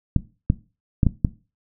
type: clicks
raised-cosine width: 5 ms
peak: -4 dBFS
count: 5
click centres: 0.163 / 0.501 / 1.032 / 1.067 / 1.248 s
effects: noise-tail reverb RT60 0.3 s tail -17 dB re dry